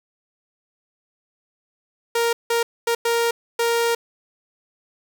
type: tone bursts at uneven times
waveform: sawtooth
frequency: 466.8 Hz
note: A#4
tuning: 2 cents sharp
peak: -14 dBFS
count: 5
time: 2.15-2.33 / 2.5-2.63 / 2.87-2.95 / 3.05-3.31 / 3.59-3.95 s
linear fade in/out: 5 ms
effects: 8-bit